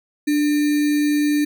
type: tone with sample-and-hold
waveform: sine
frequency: 295 Hz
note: D4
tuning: 8 cents sharp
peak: -15 dBFS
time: 0.27-1.45 s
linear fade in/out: 10 ms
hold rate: 2100 Hz
effects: none